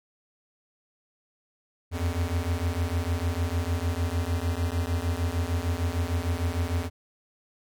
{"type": "beating tone pair", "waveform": "square", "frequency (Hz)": [82.41, 89.01], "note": ["E2", "F2"], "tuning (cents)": [0, 33], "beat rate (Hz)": 6.6, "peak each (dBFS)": -29, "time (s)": [1.91, 6.9], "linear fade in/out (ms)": 50, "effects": []}